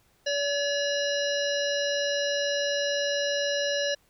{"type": "harmonic tone with a mistuned harmonic", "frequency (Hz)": 573, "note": "D5", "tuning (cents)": -43, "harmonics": [1, 3, 5, 7, 9, 10], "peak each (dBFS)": [-27, -32, -34, -35, -37, -37], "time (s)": [0.26, 3.95], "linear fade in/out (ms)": 10, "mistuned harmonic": 3, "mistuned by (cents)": -16, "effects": ["pink hiss -65 dBFS RMS until 4.09 s"]}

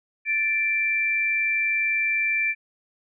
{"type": "tone pair together", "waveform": "sine", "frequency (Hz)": [1760, 2351], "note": ["A6", "D7"], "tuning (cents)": [0, 1], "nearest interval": "perfect fourth", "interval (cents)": 501, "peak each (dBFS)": [-29, -21], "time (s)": [0.25, 2.55], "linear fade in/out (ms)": 50, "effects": []}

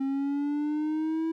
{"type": "linear sweep", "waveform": "triangle", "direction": "up", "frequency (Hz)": [268.3, 326.8], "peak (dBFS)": -24, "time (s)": [0, 1.32], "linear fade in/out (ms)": 10, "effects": []}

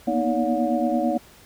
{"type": "tone cluster", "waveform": "sine", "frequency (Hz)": [236.2, 245.2, 312.8, 569, 720], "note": ["A#3", "B3", "D#4", "C#5", "F#5"], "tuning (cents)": [23, -12, 9, 45, -47], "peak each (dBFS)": -26, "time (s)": [0.07, 1.18], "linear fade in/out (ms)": 10, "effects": ["pink hiss -50 dBFS RMS until 1.45 s"]}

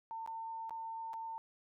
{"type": "tone with dropouts", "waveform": "sine", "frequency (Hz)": 902, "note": "A5", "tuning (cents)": 43, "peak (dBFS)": -40, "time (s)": [0.11, 1.38], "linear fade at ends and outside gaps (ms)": 0, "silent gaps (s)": [[0.262, 0.275], [0.695, 0.707], [1.133, 1.139]], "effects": []}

